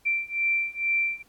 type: beating tone pair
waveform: sine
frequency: 2349 / 2351.2 Hz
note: D7 / D7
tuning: 0 / +1 cents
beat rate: 2.2 Hz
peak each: -27 / -26 dBFS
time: 0.05-1.23 s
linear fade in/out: 20 ms
effects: pink hiss -62 dBFS RMS until 1.28 s + AAC 64 kbps